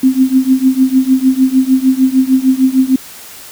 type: tone with tremolo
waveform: sine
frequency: 261.6 Hz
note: C4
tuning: in tune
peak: -3 dBFS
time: 0.03-2.96 s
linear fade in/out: 5 ms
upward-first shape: triangle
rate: 6.6 Hz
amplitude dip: 95%
effects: white hiss -33 dBFS RMS until 3.51 s